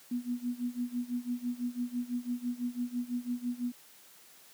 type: tone with tremolo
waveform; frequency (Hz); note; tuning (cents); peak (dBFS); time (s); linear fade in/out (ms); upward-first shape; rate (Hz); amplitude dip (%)
sine; 243.9; B3; -21; -28; 0.11-3.72; 5; sine; 6; 90
effects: white hiss -57 dBFS RMS until 4.53 s + high-pass 150 Hz 12 dB/octave